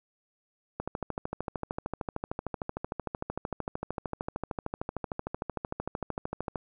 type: click train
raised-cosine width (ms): 1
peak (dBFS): -18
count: 77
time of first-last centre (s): 0.8-6.558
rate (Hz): 13.2
effects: none